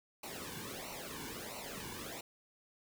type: noise with flanger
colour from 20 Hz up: pink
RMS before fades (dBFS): -45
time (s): 0.23-2.21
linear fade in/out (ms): 5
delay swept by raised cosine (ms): 0.59 to 1.59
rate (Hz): 1.5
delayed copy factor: -0.8
effects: none